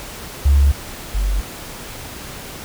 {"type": "tone pair in turn", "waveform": "sine", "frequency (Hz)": [70.1, 47.55], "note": ["C#2", "F#1"], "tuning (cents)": [20, 48], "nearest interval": "perfect fifth", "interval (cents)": 672, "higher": "first", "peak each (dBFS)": [-8, -15], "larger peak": "first", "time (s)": [[0.45, 0.72], [1.14, 1.41]], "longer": "neither", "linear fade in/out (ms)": 10, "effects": ["tanh soft clip ceiling -5 dBFS", "pink hiss -33 dBFS RMS until 2.64 s"]}